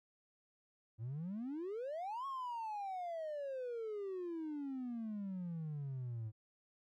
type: exponential two-way sweep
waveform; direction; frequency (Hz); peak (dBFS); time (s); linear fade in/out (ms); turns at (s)
triangle; up then down; 106.4 to 1108.7 to 106.4; -37; 0.98-6.32; 50; 2.26
effects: tanh soft clip ceiling -35 dBFS